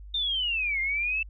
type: linear two-way sweep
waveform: sine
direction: down then up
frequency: 3655 to 2093 to 2664 Hz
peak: -25 dBFS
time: 0.14-1.23 s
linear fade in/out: 5 ms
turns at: 0.8 s
effects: added 50 Hz sine -41 dBFS peak until 1.29 s